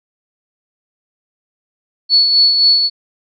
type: tone with tremolo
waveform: sine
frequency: 4418 Hz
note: C#8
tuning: 7 cents flat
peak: -6 dBFS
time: 2.09-2.9 s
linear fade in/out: 50 ms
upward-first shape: sine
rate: 3.8 Hz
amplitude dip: 45%
effects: none